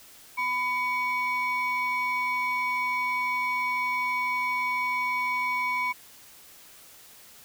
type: tone pair together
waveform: sine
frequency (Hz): 1001 / 2247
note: B5 / C#7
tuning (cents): +23 / +23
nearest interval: octave + major second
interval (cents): 1400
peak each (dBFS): -26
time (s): 0.37-5.93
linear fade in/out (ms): 20
effects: tanh soft clip ceiling -21 dBFS + white hiss -51 dBFS RMS until 7.44 s